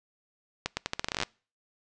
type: accelerating click train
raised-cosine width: 0.2 ms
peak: -11 dBFS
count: 15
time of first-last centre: 0.66-1.233 s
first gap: 110 ms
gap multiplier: 0.82
effects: noise-tail reverb RT60 0.4 s tail -26 dB re dry + resampled to 22050 Hz